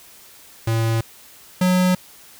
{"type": "tone pair in turn", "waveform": "square", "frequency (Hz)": [113.3, 182.68], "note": ["A#2", "F#3"], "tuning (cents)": [-49, -22], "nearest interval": "minor sixth", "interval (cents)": 827, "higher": "second", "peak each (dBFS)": [-18, -15], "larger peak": "second", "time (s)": [[0.67, 1.01], [1.61, 1.95]], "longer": "neither", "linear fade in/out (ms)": 5, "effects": ["white hiss -46 dBFS RMS until 2.39 s"]}